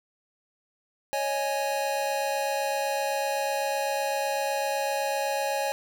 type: chord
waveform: square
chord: C# suspended second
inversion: none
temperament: equal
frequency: 554.4 / 622.3 / 830.6 Hz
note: C#5 / D#5 / G#5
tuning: 0 / 0 / 0 cents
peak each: -30 / -35 / -30 dBFS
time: 1.13-5.72 s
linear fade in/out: 0 ms
effects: none